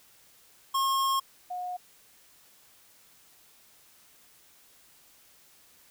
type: tone pair in turn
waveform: square / sine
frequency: 1079 / 723 Hz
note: C#6 / F#5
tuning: -47 / -40 cents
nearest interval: perfect fifth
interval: 693 cents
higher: first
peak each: -25 / -32 dBFS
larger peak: first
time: 0.74-1.2 / 1.5-1.77 s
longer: first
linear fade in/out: 10 ms
effects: white hiss -59 dBFS RMS until 5.9 s